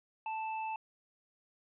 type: tone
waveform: square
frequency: 880 Hz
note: A5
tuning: in tune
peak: -36 dBFS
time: 0.26-0.76 s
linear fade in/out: 2 ms
effects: resampled to 8000 Hz + 12-bit